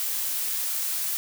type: noise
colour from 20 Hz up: blue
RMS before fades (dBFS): -28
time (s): 0-1.17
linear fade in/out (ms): 0
effects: none